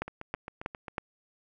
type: two click trains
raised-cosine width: 0.5 ms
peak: -24 / -16 dBFS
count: 7 / 4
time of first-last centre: 0.08-0.882 / 0.02-0.982 s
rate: 7.48 / 3.12 Hz
effects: none